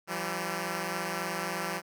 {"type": "tone pair together", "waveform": "5% pulse", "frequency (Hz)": [168.91, 192.4], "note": ["E3", "G3"], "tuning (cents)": [43, -32], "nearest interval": "major second", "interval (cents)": 225, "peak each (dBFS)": [-23, -23], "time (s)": [0.07, 1.82], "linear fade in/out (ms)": 50, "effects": []}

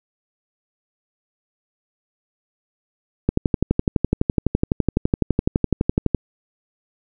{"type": "click train", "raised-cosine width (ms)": 3, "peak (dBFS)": -3, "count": 35, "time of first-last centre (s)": [3.29, 6.147], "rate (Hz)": 11.9, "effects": []}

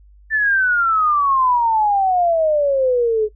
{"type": "exponential sweep", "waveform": "sine", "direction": "down", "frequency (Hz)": [1783, 419.3], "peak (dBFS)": -13, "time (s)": [0.3, 3.29], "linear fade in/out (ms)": 50, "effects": ["noise-tail reverb RT60 0.1 s tail -20 dB re dry", "added 50 Hz sine -44 dBFS peak until 3.35 s"]}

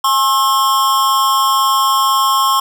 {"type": "tone with amplitude modulation", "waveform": "square", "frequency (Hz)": 1074, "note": "C6", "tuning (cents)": 45, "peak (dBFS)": -8, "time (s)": [0.04, 2.6], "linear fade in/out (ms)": 5, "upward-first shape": "sine", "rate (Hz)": 242, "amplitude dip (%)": 75, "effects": []}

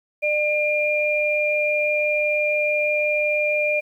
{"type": "tone pair together", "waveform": "sine", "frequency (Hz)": [599, 2398], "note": ["D5", "D7"], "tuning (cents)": [34, 36], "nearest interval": "2 octaves", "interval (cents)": 2402, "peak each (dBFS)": -21, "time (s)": [0.22, 3.81], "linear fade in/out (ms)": 20, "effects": ["9-bit"]}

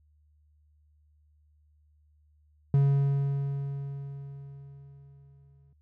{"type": "tone with exponential decay", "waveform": "triangle", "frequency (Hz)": 139.4, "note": "C#3", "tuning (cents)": 10, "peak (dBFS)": -16, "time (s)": [2.74, 5.73], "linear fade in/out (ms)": 2, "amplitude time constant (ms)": 650, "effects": ["noise-tail reverb RT60 0.1 s tail -24 dB re dry", "added 75 Hz sine -61 dBFS peak until 5.81 s"]}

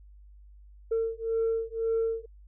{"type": "beating tone pair", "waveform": "sine", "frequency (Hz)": [451.8, 453.7], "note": ["A4", "A#4"], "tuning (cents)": [46, -47], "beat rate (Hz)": 1.9, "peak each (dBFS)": [-28, -28], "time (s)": [0.91, 2.26], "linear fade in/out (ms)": 10, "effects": ["tanh soft clip ceiling -21 dBFS", "added 50 Hz sine -49 dBFS peak until 2.47 s"]}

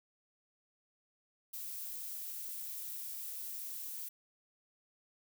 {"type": "noise", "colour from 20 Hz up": "violet", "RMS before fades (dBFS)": -43, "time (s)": [1.53, 4.09], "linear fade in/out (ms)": 10, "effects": []}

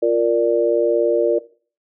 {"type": "chord", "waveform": "sine", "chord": "Bb major", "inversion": "second", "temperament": "equal", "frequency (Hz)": [349.2, 466.2, 587.3], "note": ["F4", "Bb4", "D5"], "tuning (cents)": [0, 0, 0], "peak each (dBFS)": [-19, -17, -18], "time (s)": [0.02, 1.39], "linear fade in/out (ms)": 10, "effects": ["noise-tail reverb RT60 0.4 s tail -18 dB re dry"]}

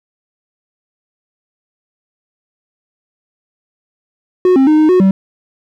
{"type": "tone with pitch steps", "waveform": "triangle", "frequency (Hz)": [365.9, 266.9, 307.4, 309.7, 366.3, 192.3], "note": ["F#4", "C4", "D#4", "D#4", "F#4", "G3"], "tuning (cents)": [-19, 35, -21, -8, -17, -33], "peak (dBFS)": -4, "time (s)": [4.45, 5.11], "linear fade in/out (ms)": 2, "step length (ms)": 110, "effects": []}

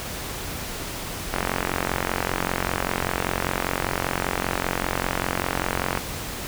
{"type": "click train", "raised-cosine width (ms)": 0.5, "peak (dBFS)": -7, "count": 210, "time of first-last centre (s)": [1.34, 5.974], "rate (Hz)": 45.1, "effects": ["pink hiss -32 dBFS RMS until 6.47 s"]}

